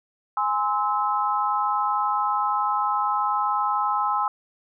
sine chord, Ab augmented, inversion none, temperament just, 830.6 / 1038.3 / 1297.8 Hz, Ab5 / C6 / E6, 0 / -14 / -27 cents, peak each -25 dBFS, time 0.37-4.28 s, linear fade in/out 2 ms, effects none

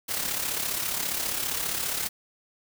white noise with amplitude modulation, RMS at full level -27 dBFS, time 0.08-2.09 s, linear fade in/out 20 ms, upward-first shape sine, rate 34.9 Hz, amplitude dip 55%, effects none

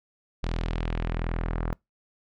sawtooth tone with low-pass filter sweep, 41.24 Hz, E1, 2 cents sharp, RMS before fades -29 dBFS, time 0.43-1.73 s, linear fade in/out 0 ms, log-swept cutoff 4500 to 1400 Hz, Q 1.3, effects noise-tail reverb RT60 0.2 s tail -26 dB re dry

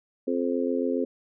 harmonic tone, 87.31 Hz, F2, in tune, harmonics 3 / 4 / 5 / 6, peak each -27 / -31 / -29 / -31 dBFS, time 0.27-1.05 s, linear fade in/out 10 ms, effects none

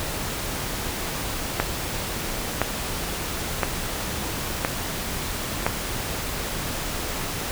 click train, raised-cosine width 0.5 ms, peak -4 dBFS, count 5, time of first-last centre 1.6-5.665 s, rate 0.984 Hz, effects pink hiss -29 dBFS RMS until 7.51 s

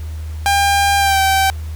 sawtooth tone with pitch glide, 800 to 775.4 Hz, G5 to G5, +35 to -19 cents, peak -8 dBFS, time 0.46-1.5 s, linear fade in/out 0 ms, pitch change -54 cents, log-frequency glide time 0.97-1.2 s, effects added 78 Hz sine -23 dBFS peak until 1.75 s + pink hiss -43 dBFS RMS until 1.75 s

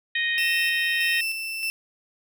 harmonic tone, 622.3 Hz, D#5, in tune, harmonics 3 / 4 / 5 / 6, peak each -24 / -29 / -32 / -31 dBFS, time 0.15-1.21 s, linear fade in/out 5 ms
35% pulse tone with tremolo, 2664 Hz, E7, 18 cents sharp, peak -23 dBFS, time 0.38-1.7 s, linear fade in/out 0 ms, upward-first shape square, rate 1.6 Hz, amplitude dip 40%
effects none

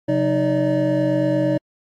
triangle tone cluster, 133.5 / 180.7 / 309.9 / 575 / 624 Hz, C3 / F#3 / D#4 / D5 / D#5, +35 / -41 / -7 / -37 / +5 cents, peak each -22 / -26 / -18 / -19 / -26 dBFS, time 0.08-1.58 s, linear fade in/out 10 ms, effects AAC 64 kbps

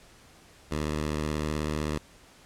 10% pulse tone with vibrato, 76 Hz, D#2, 40 cents flat, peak -20 dBFS, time 0.71-1.98 s, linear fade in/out 5 ms, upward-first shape sine, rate 19 Hz, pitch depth 49 cents each way, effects pink hiss -55 dBFS RMS until 2.45 s + low-pass 10000 Hz 12 dB/octave

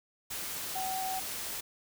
sine tone in noise, 757 Hz, F#5, 39 cents sharp, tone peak -33 dBFS, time 0.75-1.2 s, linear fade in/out 10 ms, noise white, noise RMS -38 dBFS, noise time 0.3-1.61 s, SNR +2 dB, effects none

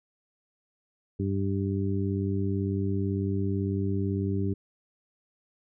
harmonic tone, 98 Hz, G2, in tune, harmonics 1 / 2 / 3 / 4, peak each -28 / -31 / -33 / -34 dBFS, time 1.19-4.54 s, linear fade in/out 10 ms, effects none

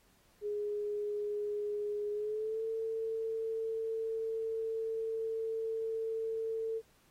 sine tone with pitch glide, 415.3 to 447.7 Hz, G#4 to A4, 0 to +30 cents, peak -33 dBFS, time 0.41-6.82 s, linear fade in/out 50 ms, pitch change +130 cents, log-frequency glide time 2.12-2.64 s, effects pink hiss -68 dBFS RMS until 7.1 s + AAC 48 kbps

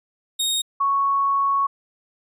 sawtooth / sine tone pair in turn, 3729 / 1108.6 Hz, A#7 / C#6, 0 / 0 cents, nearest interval octave + major sixth, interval 2100 cents, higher first, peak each -17 / -17 dBFS, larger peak neither, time 0.39-0.62 / 0.8-1.67 s, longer second, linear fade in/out 10 ms, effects resampled to 32000 Hz

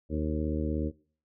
harmonic tone with a mistuned harmonic, 76.7 Hz, D#2, 24 cents flat, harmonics 1 / 2 / 3 / 4 / 5 / 6 / 7, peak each -31 / -37 / -34 / -34 / -40 / -39 / -40 dBFS, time 0.09-0.92 s, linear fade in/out 50 ms, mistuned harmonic 7, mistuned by +19 cents, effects noise-tail reverb RT60 0.5 s tail -24 dB re dry

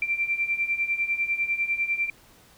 sine beating tone pair, 2349 / 2359 Hz, D7 / D7, 0 / +7 cents, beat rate 10 Hz, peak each -29 / -25 dBFS, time 0.02-2.1 s, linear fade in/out 2 ms, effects pink hiss -55 dBFS RMS until 2.57 s

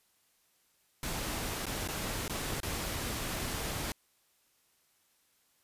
pink noise with dropouts, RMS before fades -36 dBFS, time 1.03-3.92 s, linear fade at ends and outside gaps 1 ms, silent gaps 1.656-1.666 / 1.876-1.886 / 2.28-2.296 / 2.603-2.631 s, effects white hiss -71 dBFS RMS until 5.63 s + resampled to 32000 Hz

